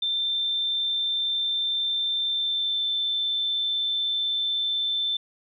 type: tone with pitch glide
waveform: sine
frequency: 3569 to 3542 Hz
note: A7 to A7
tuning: +24 to +11 cents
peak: -23 dBFS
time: 0.02-5.17 s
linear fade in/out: 5 ms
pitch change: -13 cents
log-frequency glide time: 2.27-2.86 s
effects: none